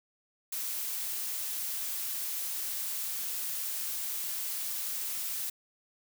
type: noise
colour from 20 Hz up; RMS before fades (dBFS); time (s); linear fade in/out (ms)
blue; -35; 0.52-5.5; 5
effects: none

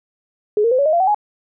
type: tone with pitch steps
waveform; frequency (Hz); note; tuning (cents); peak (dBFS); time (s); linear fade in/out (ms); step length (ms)
sine; 420 / 463.3 / 511.1 / 563.9 / 622.1 / 686.2 / 757.1 / 835.2; G#4 / A#4 / C5 / C#5 / D#5 / F5 / F#5 / G#5; +19 / -11 / -41 / +30 / 0 / -31 / +40 / +10; -12; 0.57-1.146; 2; 72
effects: none

